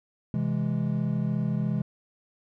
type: chord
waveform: triangle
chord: C augmented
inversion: none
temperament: equal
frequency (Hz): 130.81 / 164.81 / 207.7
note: C3 / E3 / G#3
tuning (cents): 0 / 0 / 0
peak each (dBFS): -27 / -27 / -27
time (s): 0.34-1.82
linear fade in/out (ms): 2
effects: none